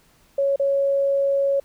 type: tone with dropouts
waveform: sine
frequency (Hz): 554.4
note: C#5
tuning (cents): 0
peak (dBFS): -17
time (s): 0.38-1.6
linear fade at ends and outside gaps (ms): 5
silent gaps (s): 0.56-0.596
effects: pink hiss -58 dBFS RMS until 1.64 s